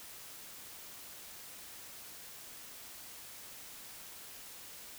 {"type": "silence", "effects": ["white hiss -50 dBFS RMS until 4.98 s"]}